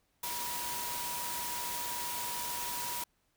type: tone in noise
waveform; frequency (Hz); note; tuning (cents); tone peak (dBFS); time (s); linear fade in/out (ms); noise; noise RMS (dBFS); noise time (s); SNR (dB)
sine; 964; B5; -42; -40; 0.23-3.04; 5; white; -38; 0.23-3.04; -5
effects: pink hiss -75 dBFS RMS until 3.36 s